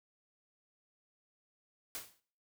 white noise with exponential decay, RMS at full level -39 dBFS, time 1.95-2.2 s, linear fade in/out 0 ms, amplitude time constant 53 ms, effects noise-tail reverb RT60 0.5 s tail -20 dB re dry

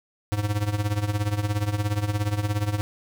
square tone with tremolo, 103.83 Hz, G#2, in tune, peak -20 dBFS, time 0.32-2.81 s, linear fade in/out 0 ms, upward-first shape triangle, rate 17 Hz, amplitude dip 85%, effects 9-bit

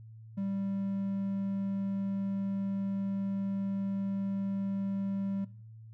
triangle tone, 196 Hz, G3, in tune, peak -29 dBFS, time 0.37-5.45 s, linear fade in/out 10 ms, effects noise-tail reverb RT60 0.6 s tail -21 dB re dry + added 111 Hz sine -47 dBFS peak until 5.93 s

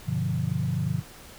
sine chord, G dominant seventh, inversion none, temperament equal, 98 / 123.47 / 146.83 / 174.61 Hz, G2 / B2 / D3 / F3, 0 / 0 / 0 / 0 cents, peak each -32 / -29 / -29 / -30 dBFS, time 0.05-1.03 s, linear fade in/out 50 ms, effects pink hiss -47 dBFS RMS until 1.38 s

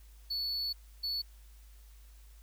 triangle tone bursts at uneven times, 4435 Hz, C#8, in tune, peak -31 dBFS, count 2, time 0.3-0.73 / 1.03-1.22 s, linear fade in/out 10 ms, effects added 52 Hz sine -52 dBFS peak until 2.42 s + white hiss -65 dBFS RMS until 2.42 s

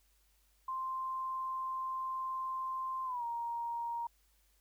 sine tone with pitch glide, 1046.5 to 937.7 Hz, C6 to A#5, 0 to +10 cents, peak -35 dBFS, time 0.68-4.07 s, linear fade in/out 5 ms, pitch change -190 cents, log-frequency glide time 3.05-3.24 s, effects added 50 Hz sine -70 dBFS peak until 4.6 s + white hiss -73 dBFS RMS until 4.6 s

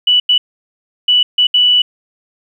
sine tone bursts at uneven times, 2960 Hz, F#7, in tune, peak -7 dBFS, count 5, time 0.07-0.2 / 0.29-0.38 / 1.08-1.23 / 1.38-1.47 / 1.54-1.82 s, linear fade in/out 5 ms, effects 8-bit

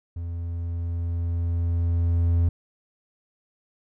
triangle tone with level ramp, 85.1 Hz, F2, 44 cents flat, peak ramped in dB -27 to -15 dBFS, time 0.16-2.49 s, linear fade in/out 5 ms, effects none

